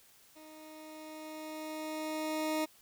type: tone with level ramp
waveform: 20% pulse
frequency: 311.1 Hz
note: D#4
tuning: in tune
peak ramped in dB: -47 to -25 dBFS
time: 0.35-2.66 s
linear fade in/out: 20 ms
effects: white hiss -62 dBFS RMS until 2.81 s